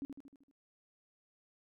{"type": "tone with echo", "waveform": "sine", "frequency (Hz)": 277.2, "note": "C#4", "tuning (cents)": 0, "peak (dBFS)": -37, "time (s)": [0.02, 0.05], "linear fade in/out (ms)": 0, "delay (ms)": 77, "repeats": 6, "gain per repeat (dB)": -5, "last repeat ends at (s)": 0.512, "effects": []}